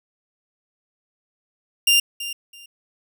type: tone with echo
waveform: sawtooth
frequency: 2794 Hz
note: F7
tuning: in tune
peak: -10 dBFS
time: 1.87-2 s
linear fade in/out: 5 ms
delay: 330 ms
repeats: 2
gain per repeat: -14 dB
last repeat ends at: 2.66 s
effects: none